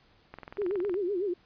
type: click train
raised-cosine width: 0.5 ms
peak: -27 dBFS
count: 14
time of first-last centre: 0.34-0.942 s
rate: 21.6 Hz
type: tone with vibrato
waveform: sine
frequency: 380.4 Hz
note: F#4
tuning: 48 cents sharp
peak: -27 dBFS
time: 0.58-1.34 s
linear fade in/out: 10 ms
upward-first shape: sine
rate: 7.9 Hz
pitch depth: 170 cents each way
effects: pink hiss -63 dBFS RMS until 1.45 s + resampled to 11025 Hz